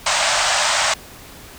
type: band-pass noise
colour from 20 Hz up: pink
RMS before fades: -18 dBFS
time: 0.06-0.94 s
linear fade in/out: 5 ms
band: 580 to 8700 Hz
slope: 96 dB/octave
effects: pink hiss -40 dBFS RMS until 1.58 s